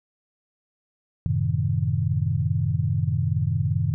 sine chord, F# diminished seventh, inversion none, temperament equal, 92.5 / 110 / 130.81 / 155.56 Hz, F#2 / A2 / C3 / Eb3, 0 / 0 / 0 / 0 cents, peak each -26 dBFS, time 1.26-3.94 s, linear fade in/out 0 ms, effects none

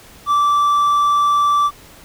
triangle tone, 1165 Hz, D6, 14 cents flat, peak -10 dBFS, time 0.26-1.71 s, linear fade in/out 50 ms, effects pink hiss -43 dBFS RMS until 2.04 s

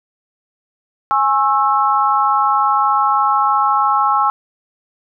sine chord, C# minor, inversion second, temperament equal with one note detuned, 830.6 / 1084.7 / 1318.5 Hz, G#5 / C#6 / E6, 0 / -38 / 0 cents, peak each -16 dBFS, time 1.11-4.3 s, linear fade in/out 0 ms, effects none

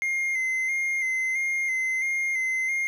triangle tone with vibrato, 2093 Hz, C7, in tune, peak -22 dBFS, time 0.02-2.87 s, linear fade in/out 0 ms, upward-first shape square, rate 1.5 Hz, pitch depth 27 cents each way, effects none

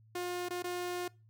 sawtooth tone with dropouts, 356.3 Hz, F4, 35 cents sharp, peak -31 dBFS, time 0.15-1.08 s, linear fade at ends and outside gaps 5 ms, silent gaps 0.487-0.505 / 0.624-0.641 s, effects noise-tail reverb RT60 0.3 s tail -24 dB re dry + added 110 Hz sine -59 dBFS peak until 1.29 s

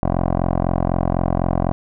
10% pulse tone with low-pass filter, 43.98 Hz, F1, 13 cents sharp, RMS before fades -19 dBFS, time 0.03-1.72 s, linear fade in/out 0 ms, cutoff 820 Hz, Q 2.5, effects none

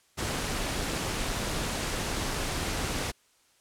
pink noise with amplitude modulation, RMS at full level -29 dBFS, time 0.17-3.12 s, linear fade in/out 20 ms, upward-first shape sine, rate 288 Hz, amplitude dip 45%, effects white hiss -65 dBFS RMS until 3.6 s + low-pass 10000 Hz 12 dB/octave

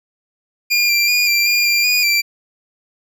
25% pulse tone with pitch steps, 2412 / 2368 / 2434 / 2366 / 2408 / 2382 / 2455 / 2351 Hz, D7 / D7 / D#7 / D7 / D7 / D7 / D#7 / D7, +46 / +14 / -39 / +12 / +43 / +24 / -24 / +1 cents, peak -9 dBFS, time 0.7-2.22 s, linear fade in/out 20 ms, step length 190 ms, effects none

